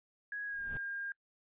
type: tone with pitch glide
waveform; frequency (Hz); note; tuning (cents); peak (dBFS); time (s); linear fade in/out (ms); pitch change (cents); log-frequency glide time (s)
sine; 1661.2 to 1610.2; G#6 to G6; 0 to +46; -37; 0.32-1.12; 2; -54; 0.46-0.64
type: noise with exponential growth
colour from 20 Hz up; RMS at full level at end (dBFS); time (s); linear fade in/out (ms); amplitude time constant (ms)
brown; -39; 0.47-0.77; 0; 64
effects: noise-tail reverb RT60 0.1 s tail -24 dB re dry + resampled to 8000 Hz